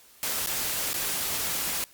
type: noise with dropouts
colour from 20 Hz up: white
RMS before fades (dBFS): -29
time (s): 0.23-1.84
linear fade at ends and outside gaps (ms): 0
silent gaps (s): 0.461-0.472 / 0.931-0.942
effects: white hiss -55 dBFS RMS until 1.93 s + Opus 48 kbps